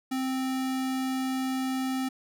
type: tone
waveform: square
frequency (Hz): 261.6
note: C4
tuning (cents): 0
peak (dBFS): -28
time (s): 0.11-2.09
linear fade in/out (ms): 10
effects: none